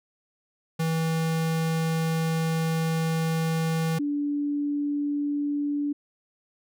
square / sine tone pair in turn, 162.2 / 289.8 Hz, E3 / D4, -28 / -23 cents, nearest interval minor seventh, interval 1005 cents, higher second, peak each -24 dBFS, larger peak neither, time 0.79-3.99 / 3.99-5.93 s, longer first, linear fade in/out 10 ms, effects none

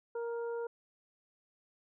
harmonic tone, 467.9 Hz, A#4, 6 cents sharp, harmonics 1 / 2 / 3, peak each -35 / -46 / -50 dBFS, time 0.15-0.67 s, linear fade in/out 5 ms, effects none

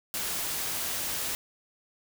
white noise, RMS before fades -32 dBFS, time 0.14-1.35 s, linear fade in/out 0 ms, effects none

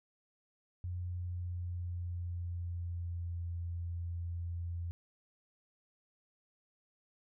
sine tone with pitch glide, 89.1 to 85.82 Hz, F2 to F2, +35 to -30 cents, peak -36 dBFS, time 0.84-4.91 s, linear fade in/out 0 ms, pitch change -65 cents, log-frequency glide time 0.97-3.44 s, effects none

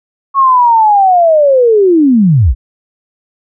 sine linear sweep, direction down, 1108.7 to 44.5 Hz, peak -4 dBFS, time 0.34-2.55 s, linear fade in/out 50 ms, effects none

